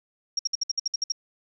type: tone bursts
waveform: sine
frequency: 5588 Hz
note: F8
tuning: in tune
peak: -22 dBFS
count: 10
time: 0.37-1.121 s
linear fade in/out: 5 ms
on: 22 ms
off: 59 ms
effects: none

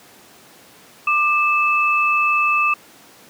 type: tone pair together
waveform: sine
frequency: 1189 / 2619 Hz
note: D6 / E7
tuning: +21 / -12 cents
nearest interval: octave + major second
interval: 1367 cents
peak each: -17 dBFS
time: 1.07-2.74 s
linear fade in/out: 5 ms
effects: pink hiss -46 dBFS RMS until 3.29 s + high-pass 200 Hz 12 dB/octave

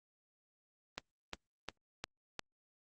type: click train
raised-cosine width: 0.2 ms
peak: -21 dBFS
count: 5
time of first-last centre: 0.98-2.393 s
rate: 2.83 Hz
effects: Opus 32 kbps

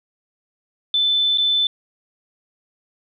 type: tone with dropouts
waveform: sine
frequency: 3520 Hz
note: A7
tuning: in tune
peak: -15 dBFS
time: 0.94-1.67 s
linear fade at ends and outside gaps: 2 ms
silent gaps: 1.375-1.382 s
effects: none

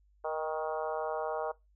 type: harmonic tone with a mistuned harmonic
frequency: 157.4 Hz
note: D#3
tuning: 20 cents sharp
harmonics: 3 / 4 / 5 / 6 / 7 / 8 / 9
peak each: -37 / -36 / -38 / -41 / -43 / -45 / -48 dBFS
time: 0.24-1.52 s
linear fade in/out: 10 ms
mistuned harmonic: 4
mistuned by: -19 cents
effects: noise-tail reverb RT60 0.2 s tail -21 dB re dry + added 50 Hz sine -63 dBFS peak until 1.75 s

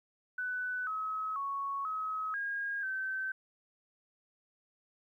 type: tone with pitch steps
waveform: sine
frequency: 1496 / 1281 / 1109 / 1277 / 1628 / 1542 Hz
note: F#6 / E6 / C#6 / D#6 / G#6 / G6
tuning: +19 / -50 / 0 / +45 / -35 / -29 cents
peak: -33 dBFS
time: 0.38-3.32 s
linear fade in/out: 5 ms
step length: 490 ms
effects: 12-bit

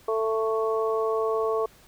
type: harmonic tone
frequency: 221.8 Hz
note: A3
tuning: 14 cents sharp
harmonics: 2 / 3 / 4 / 5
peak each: -24 / -31 / -38 / -30 dBFS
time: 0.08-1.66 s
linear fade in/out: 5 ms
effects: pink hiss -55 dBFS RMS until 1.87 s

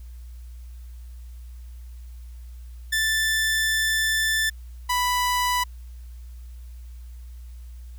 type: tone pair in turn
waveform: sawtooth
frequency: 1763 / 989.5 Hz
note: A6 / B5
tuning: +3 / +3 cents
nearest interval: minor seventh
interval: 1000 cents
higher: first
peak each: -17 dBFS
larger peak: neither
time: 2.92-4.5 / 4.89-5.64 s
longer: first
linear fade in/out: 10 ms
effects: added 60 Hz sine -37 dBFS peak until 7.98 s + white hiss -60 dBFS RMS until 7.98 s

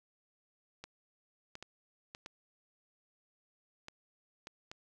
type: clicks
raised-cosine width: 0.2 ms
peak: -28 dBFS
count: 8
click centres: 0.84 / 1.554 / 1.626 / 2.149 / 2.261 / 3.884 / 4.471 / 4.715 s
effects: none

